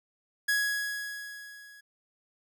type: tone with level ramp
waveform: 45% pulse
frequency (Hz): 1669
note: G#6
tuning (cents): +8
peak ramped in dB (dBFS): -23 to -50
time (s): 0.48-1.81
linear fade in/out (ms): 10
effects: none